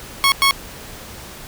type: tone bursts at uneven times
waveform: 15% pulse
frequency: 1100 Hz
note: C#6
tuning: 14 cents flat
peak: -5 dBFS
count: 2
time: 0.24-0.32 / 0.42-0.51 s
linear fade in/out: 0 ms
effects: pink hiss -36 dBFS RMS until 1.47 s